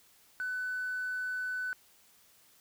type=tone with hard clipping; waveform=sine; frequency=1500 Hz; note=F#6; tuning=23 cents sharp; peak=-33 dBFS; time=0.4-1.73 s; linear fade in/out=0 ms; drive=1 dB; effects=white hiss -63 dBFS RMS until 2.6 s